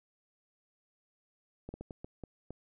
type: slowing click train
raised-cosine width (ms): 2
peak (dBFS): -29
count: 7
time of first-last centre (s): 1.69-2.506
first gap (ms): 50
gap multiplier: 1.4
effects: none